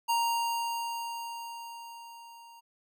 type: tone with level ramp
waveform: square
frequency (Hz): 932.3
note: A#5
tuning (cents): 0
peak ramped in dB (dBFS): -25 to -51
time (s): 0.08-2.61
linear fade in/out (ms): 20
effects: none